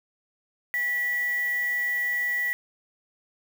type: tone with quantisation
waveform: sine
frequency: 1951 Hz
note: B6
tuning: 22 cents flat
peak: -24 dBFS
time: 0.74-2.53 s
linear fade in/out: 0 ms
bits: 6
effects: none